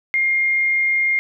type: tone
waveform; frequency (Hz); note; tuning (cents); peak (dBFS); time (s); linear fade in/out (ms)
sine; 2123; C7; +25; -15; 0.14-1.19; 0
effects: none